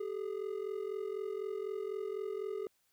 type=ring-modulated tone; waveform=triangle; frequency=410 Hz; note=G#4; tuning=22 cents flat; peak=-31 dBFS; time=0-2.67 s; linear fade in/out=2 ms; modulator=22 Hz; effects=white hiss -75 dBFS RMS until 2.92 s